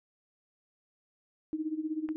sine tone with tremolo, 312.2 Hz, D#4, 6 cents sharp, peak -28 dBFS, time 1.53-2.16 s, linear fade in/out 0 ms, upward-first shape sine, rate 16 Hz, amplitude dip 80%
click, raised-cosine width 0.5 ms, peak -30 dBFS, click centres 2.089 s
effects none

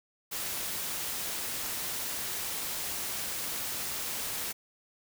white noise, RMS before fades -35 dBFS, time 0.31-4.53 s, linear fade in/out 20 ms, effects none

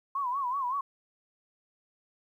sine tone with vibrato, 1049 Hz, C6, 4 cents sharp, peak -28 dBFS, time 0.15-0.81 s, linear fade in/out 5 ms, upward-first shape sine, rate 5.3 Hz, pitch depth 140 cents each way, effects 11-bit

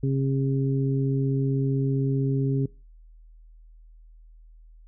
harmonic tone, 135.6 Hz, C#3, 38 cents flat, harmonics 1 / 2 / 3, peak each -22 / -28 / -32 dBFS, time 0.03-2.66 s, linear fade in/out 5 ms, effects noise-tail reverb RT60 0.3 s tail -22 dB re dry + added 40 Hz sine -47 dBFS peak until 4.87 s

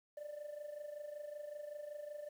sine tone with amplitude modulation, 592 Hz, D5, 14 cents sharp, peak -39 dBFS, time 0.17-2.29 s, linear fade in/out 5 ms, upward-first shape sine, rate 25.3 Hz, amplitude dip 75%, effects tanh soft clip ceiling -41 dBFS + 11-bit

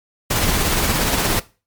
pink noise with tremolo, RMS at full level -17 dBFS, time 0.3-1.4 s, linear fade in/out 10 ms, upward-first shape sine, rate 17 Hz, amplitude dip 30%, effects noise-tail reverb RT60 0.3 s tail -18 dB re dry + MP3 96 kbps

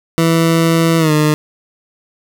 20% pulse tone with pitch glide, 164.81 to 152.01 Hz, E3 to D#3, 0 to -40 cents, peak -5 dBFS, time 0.18-1.34 s, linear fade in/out 0 ms, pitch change -140 cents, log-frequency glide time 0.98-1.12 s, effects none

